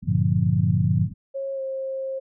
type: low-pass noise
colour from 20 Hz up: white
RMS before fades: -39 dBFS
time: 0.02-1.14 s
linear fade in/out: 10 ms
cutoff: 270 Hz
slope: 96 dB/octave
type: chord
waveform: sine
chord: G minor seventh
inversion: none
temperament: equal with one note detuned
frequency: 98 / 116.54 / 145.4 / 174.61 Hz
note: G2 / Bb2 / D3 / F3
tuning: 0 / 0 / -17 / 0 cents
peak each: -23 dBFS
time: 0.05-1.09 s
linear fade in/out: 50 ms
type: tone with pitch glide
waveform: sine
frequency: 544 to 533.1 Hz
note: C#5 to C5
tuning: -33 to +32 cents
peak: -26 dBFS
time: 1.34-2.2 s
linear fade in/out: 20 ms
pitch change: -35 cents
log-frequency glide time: 1.54-1.61 s
effects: none